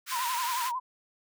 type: high-pass noise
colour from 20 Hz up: pink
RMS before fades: -35 dBFS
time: 0.06-0.72 s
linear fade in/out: 50 ms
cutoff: 1200 Hz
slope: 48 dB/octave
type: tone with vibrato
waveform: sine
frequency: 987.8 Hz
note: B5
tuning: in tune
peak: -29 dBFS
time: 0.11-0.8 s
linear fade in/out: 20 ms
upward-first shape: sine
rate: 11 Hz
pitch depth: 94 cents each way
effects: none